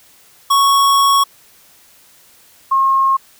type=tone pair in turn; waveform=square / sine; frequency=1108.7 / 1076.5 Hz; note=C#6 / C6; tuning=0 / +49 cents; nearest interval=minor second; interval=51 cents; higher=first; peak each=-10 / -10 dBFS; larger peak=neither; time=0.5-1.24 / 2.71-3.17 s; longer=first; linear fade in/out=10 ms; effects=white hiss -48 dBFS RMS until 3.39 s